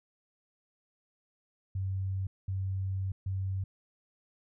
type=tone bursts at uneven times; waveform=sine; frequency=95.6 Hz; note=G2; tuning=43 cents flat; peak=-30 dBFS; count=3; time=1.75-2.27 / 2.48-3.12 / 3.26-3.64 s; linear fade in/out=5 ms; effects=none